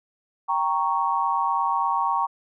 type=chord; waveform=sine; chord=G diminished; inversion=none; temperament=equal; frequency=784 / 932.3 / 1108.7 Hz; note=G5 / Bb5 / Db6; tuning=0 / 0 / 0 cents; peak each=-27 / -24 / -24 dBFS; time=0.48-2.27 s; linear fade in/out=20 ms; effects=none